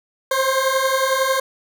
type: beating tone pair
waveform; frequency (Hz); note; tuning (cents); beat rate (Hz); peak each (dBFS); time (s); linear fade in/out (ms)
20% pulse; 523.3 / 534.3; C5 / C5; 0 / +36; 11; -16 / -14; 0.31-1.4; 5
effects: none